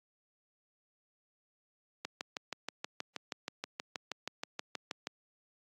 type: click train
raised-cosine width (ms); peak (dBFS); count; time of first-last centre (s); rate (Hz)
0.2; -19; 20; 2.05-5.071; 6.29
effects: high-pass 200 Hz 12 dB/octave + AAC 48 kbps